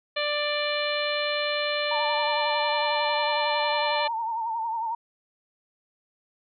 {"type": "harmonic tone", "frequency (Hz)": 590, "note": "D5", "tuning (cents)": 8, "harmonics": [1, 2, 3, 4, 5, 6, 7], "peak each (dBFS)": [-28, -34, -33, -32, -34, -35, -34], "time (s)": [0.16, 4.08], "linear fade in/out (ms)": 10}
{"type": "tone with vibrato", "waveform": "sine", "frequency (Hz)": 909, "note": "A#5", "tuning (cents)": -44, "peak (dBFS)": -26, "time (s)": [1.91, 4.95], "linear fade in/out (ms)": 5, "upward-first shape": "sine", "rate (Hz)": 11, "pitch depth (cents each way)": 63}
{"effects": []}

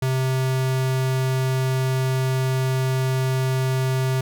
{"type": "tone", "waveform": "square", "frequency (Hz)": 130.81, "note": "C3", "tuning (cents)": 0, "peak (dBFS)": -20, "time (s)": [0.02, 4.21], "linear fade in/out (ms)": 5, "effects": []}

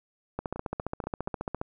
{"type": "two click trains", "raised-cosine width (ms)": 1, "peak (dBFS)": [-17, -24], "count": [19, 4], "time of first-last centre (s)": [[0.39, 1.614], [0.56, 1.279]], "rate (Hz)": [14.7, 4.17], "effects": []}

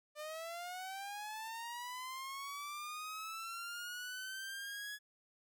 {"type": "linear sweep", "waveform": "sawtooth", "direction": "up", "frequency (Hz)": [594, 1691], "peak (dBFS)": -39, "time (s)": [0.15, 4.99], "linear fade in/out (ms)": 50, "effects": []}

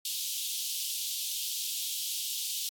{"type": "high-pass noise", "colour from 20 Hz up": "pink", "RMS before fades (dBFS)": -34, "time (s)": [0.05, 2.69], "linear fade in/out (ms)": 2, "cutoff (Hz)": 3000, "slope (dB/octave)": 48, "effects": ["AAC 64 kbps"]}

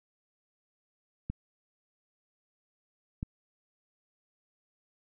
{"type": "clicks", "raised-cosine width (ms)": 5, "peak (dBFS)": -21, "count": 2, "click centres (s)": [1.3, 3.229], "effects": []}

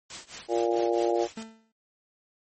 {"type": "noise with tremolo", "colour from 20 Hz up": "white", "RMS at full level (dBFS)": -37, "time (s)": [0.1, 1.43], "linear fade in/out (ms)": 2, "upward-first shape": "triangle", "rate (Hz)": 4.6, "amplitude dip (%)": 95}
{"type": "harmonic tone", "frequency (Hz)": 116.54, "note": "A#2", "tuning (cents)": 0, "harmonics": [3, 4, 5, 6, 7], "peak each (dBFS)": [-26, -28, -30, -32, -33], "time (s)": [0.48, 1.28], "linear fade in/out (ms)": 50}
{"type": "tone with exponential decay", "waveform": "40% pulse", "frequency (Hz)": 222.8, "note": "A3", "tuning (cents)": 22, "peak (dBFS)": -32, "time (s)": [1.37, 1.72], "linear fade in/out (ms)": 5, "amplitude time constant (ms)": 74}
{"effects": ["MP3 32 kbps"]}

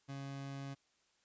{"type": "tone", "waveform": "30% pulse", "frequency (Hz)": 138, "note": "C#3", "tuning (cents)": -7, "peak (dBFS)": -40, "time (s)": [0.08, 0.75], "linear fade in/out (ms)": 20, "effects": ["white hiss -75 dBFS RMS until 1.24 s", "resampled to 16000 Hz"]}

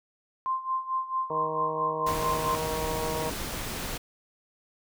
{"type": "tone with tremolo", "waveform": "sine", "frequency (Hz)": 1046.5, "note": "C6", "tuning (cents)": 0, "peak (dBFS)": -24, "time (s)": [0.46, 2.55], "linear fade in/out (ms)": 0, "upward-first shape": "sine", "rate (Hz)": 4.5, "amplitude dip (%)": 80}
{"type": "harmonic tone", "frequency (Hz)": 157.5, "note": "D#3", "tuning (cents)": 21, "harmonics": [1, 2, 3, 4, 5, 6, 7], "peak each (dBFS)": [-41, -42, -33, -36, -43, -35, -41], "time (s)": [1.3, 3.3], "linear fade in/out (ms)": 2}
{"type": "noise", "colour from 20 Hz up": "pink", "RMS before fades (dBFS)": -34, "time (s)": [2.06, 3.98], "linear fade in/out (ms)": 10}
{"effects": []}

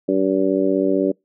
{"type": "harmonic tone", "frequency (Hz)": 95.8, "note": "G2", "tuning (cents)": -39, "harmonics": [2, 3, 4, 5, 6], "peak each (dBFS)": [-26, -19, -20, -25, -23], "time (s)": [0.08, 1.12], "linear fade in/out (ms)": 10, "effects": ["noise-tail reverb RT60 0.2 s tail -26 dB re dry"]}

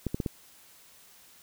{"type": "clicks", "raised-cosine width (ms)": 3, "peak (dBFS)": -16, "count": 4, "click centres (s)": [0.067, 0.145, 0.202, 0.262], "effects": ["white hiss -56 dBFS RMS until 1.42 s"]}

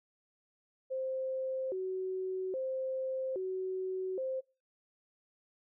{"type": "tone with vibrato", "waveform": "sine", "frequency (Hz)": 443.1, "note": "A4", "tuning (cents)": 12, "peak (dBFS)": -33, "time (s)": [0.9, 4.41], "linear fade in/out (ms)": 20, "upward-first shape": "square", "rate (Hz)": 0.61, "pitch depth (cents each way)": 290, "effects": ["noise-tail reverb RT60 0.3 s tail -23 dB re dry"]}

